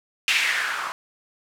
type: noise with low-pass filter sweep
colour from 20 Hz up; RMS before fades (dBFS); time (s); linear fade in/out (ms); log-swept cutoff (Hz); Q
violet; -24; 0.28-0.92; 0; 2700 to 1100; 3.3
effects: none